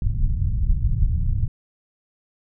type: low-pass noise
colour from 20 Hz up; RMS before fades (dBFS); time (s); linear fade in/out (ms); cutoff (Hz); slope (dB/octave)
pink; -20; 0.02-1.48; 2; 120; 24
effects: none